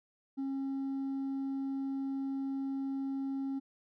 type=tone with hard clipping; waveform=triangle; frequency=271.3 Hz; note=C#4; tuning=37 cents flat; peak=-32 dBFS; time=0.37-3.6 s; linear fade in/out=20 ms; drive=1 dB; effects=none